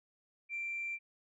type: tone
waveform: sine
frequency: 2356 Hz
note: D7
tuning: 5 cents sharp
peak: -35 dBFS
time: 0.49-0.99 s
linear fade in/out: 50 ms
effects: tanh soft clip ceiling -31 dBFS